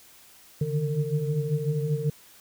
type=tone cluster; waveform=sine; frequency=141.5 / 149 / 154.4 / 454.3 Hz; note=C#3 / D3 / D#3 / A#4; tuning=+36 / +25 / -13 / -45 cents; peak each=-29 / -30 / -29 / -31 dBFS; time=0.61-2.1 s; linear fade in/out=5 ms; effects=white hiss -53 dBFS RMS until 2.4 s